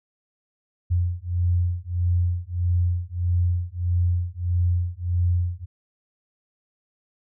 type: beating tone pair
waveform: sine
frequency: 87.31 / 88.91 Hz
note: F2 / F2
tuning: 0 / +31 cents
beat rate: 1.6 Hz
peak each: -23 / -23 dBFS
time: 0.9-5.66 s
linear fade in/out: 20 ms
effects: none